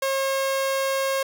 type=tone; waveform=sawtooth; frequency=540 Hz; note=C#5; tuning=45 cents flat; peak=-18 dBFS; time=0.02-1.23 s; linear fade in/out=5 ms; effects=none